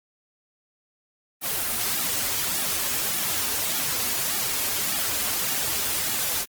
white noise with flanger, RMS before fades -26 dBFS, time 1.41-6.46 s, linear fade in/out 50 ms, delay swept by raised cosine 1.9 to 6.2 ms, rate 1.7 Hz, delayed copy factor -0.7, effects Opus 24 kbps

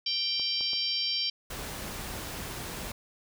harmonic tone, 784 Hz, G5, in tune, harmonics 3 / 4 / 5 / 6 / 7, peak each -41 / -32 / -38 / -31 / -34 dBFS, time 0.06-1.3 s, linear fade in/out 5 ms
clicks, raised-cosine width 1 ms, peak -31 dBFS, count 3, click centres 0.397 / 0.609 / 0.733 s
pink noise, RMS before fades -38 dBFS, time 1.5-2.92 s, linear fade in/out 5 ms
effects none

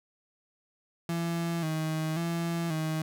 35% pulse tone with vibrato, 163 Hz, E3, 19 cents flat, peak -27 dBFS, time 1.09-3.02 s, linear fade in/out 2 ms, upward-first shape square, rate 0.93 Hz, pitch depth 57 cents each way, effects none

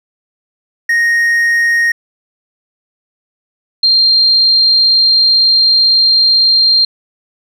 triangle / sine tone pair in turn, 1864.7 / 4186 Hz, A#6 / C8, 0 / 0 cents, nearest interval octave + major second, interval 1400 cents, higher second, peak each -7 / -6 dBFS, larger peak second, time 0.89-1.92 / 3.83-6.85 s, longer second, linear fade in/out 5 ms, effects none

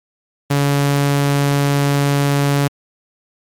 sawtooth tone, 141.8 Hz, C#3, 40 cents sharp, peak -9 dBFS, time 0.5-2.68 s, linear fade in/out 10 ms, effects MP3 96 kbps

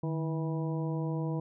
harmonic tone with a mistuned harmonic, 162.5 Hz, E3, 24 cents flat, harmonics 1 / 2 / 3 / 4 / 5 / 6, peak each -31 / -37 / -40 / -45 / -49 / -45 dBFS, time 0.03-1.4 s, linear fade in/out 5 ms, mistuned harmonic 1, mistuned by -90 cents, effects none

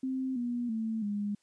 sine tone with pitch steps, 261.6 / 241.3 / 222.5 / 205.2 Hz, C4 / B3 / A3 / G#3, 0 / -40 / +20 / -21 cents, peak -30 dBFS, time 0.03-1.35 s, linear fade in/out 5 ms, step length 330 ms, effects white hiss -73 dBFS RMS until 1.42 s + resampled to 22050 Hz

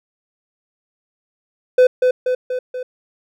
triangle tone with echo, 505 Hz, B4, 39 cents sharp, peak -5 dBFS, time 1.78-1.87 s, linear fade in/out 5 ms, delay 240 ms, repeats 4, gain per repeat -4 dB, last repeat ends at 2.83 s, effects none

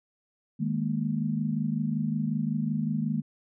sine chord, D# suspended fourth, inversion none, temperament equal, 155.56 / 207.7 / 233.1 Hz, D#3 / G#3 / A#3, 0 / 0 / 0 cents, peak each -30 dBFS, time 0.59-3.22 s, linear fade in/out 20 ms, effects none

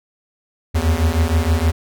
square beating tone pair, 77.78 / 84.18 Hz, D#2 / E2, 0 / +37 cents, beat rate 6.4 Hz, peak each -18 dBFS, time 0.74-1.72 s, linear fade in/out 20 ms, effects none

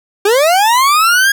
40% pulse linear sweep, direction up, 387.6 to 1651 Hz, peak -7 dBFS, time 0.25-1.32 s, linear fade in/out 5 ms, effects none

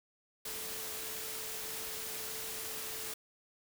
sine tone in noise, 440 Hz, A4, in tune, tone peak -51 dBFS, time 0.45-3.14 s, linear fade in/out 5 ms, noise white, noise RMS -41 dBFS, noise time 0.45-3.14 s, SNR -13 dB, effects none

